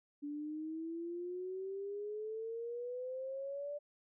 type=exponential sweep; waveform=sine; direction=up; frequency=288 to 588 Hz; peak=-39 dBFS; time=0.22-3.79 s; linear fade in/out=20 ms; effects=none